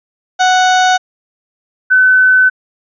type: tone pair in turn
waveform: 30% pulse / sine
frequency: 740 / 1512.8 Hz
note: F#5 / F#6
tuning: 0 / +38 cents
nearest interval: octave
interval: 1238 cents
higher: second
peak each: -5 dBFS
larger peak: neither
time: 0.39-0.98 / 1.9-2.5 s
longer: second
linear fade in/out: 20 ms
effects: resampled to 16000 Hz